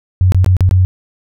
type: tone with dropouts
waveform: sine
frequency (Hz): 92.3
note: F#2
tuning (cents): -4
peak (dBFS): -6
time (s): 0.21-0.85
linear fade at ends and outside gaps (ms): 0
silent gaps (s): 0.321-0.346 / 0.445-0.462 / 0.567-0.607 / 0.692-0.711
effects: none